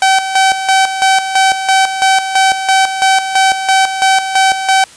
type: tone with tremolo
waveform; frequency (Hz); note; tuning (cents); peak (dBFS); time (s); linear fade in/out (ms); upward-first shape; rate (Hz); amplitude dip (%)
sawtooth; 767; G5; -38; -3; 0.02-4.84; 2; square; 3; 65
effects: white hiss -38 dBFS RMS until 4.96 s + resampled to 22050 Hz